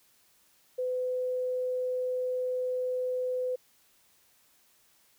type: tone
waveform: sine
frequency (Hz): 505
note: B4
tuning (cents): +39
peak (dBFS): -28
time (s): 0.78-3.56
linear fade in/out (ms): 10
effects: white hiss -65 dBFS RMS until 5.18 s